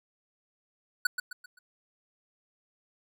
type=tone with echo; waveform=square; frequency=1480 Hz; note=F#6; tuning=in tune; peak=-22 dBFS; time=1.05-1.07 s; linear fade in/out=5 ms; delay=130 ms; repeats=4; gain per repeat=-8 dB; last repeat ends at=1.59 s; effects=none